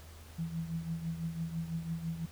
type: tone with tremolo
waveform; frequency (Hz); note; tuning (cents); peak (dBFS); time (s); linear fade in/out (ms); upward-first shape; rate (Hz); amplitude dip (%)
sine; 164.81; E3; 0; -31; 0.38-2.26; 10; triangle; 6; 75
effects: added 80 Hz sine -50 dBFS peak until 2.31 s + pink hiss -56 dBFS RMS until 2.31 s